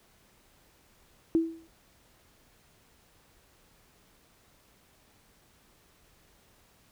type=tone with exponential decay; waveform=sine; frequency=327.8 Hz; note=E4; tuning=10 cents flat; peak=-18 dBFS; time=1.35-1.67 s; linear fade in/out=0 ms; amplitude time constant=69 ms; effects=pink hiss -63 dBFS RMS until 6.91 s